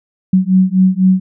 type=beating tone pair; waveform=sine; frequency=185 / 189 Hz; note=F#3 / F#3; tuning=0 / +37 cents; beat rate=4 Hz; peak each=-11 dBFS; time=0.33-1.2 s; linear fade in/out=5 ms; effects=none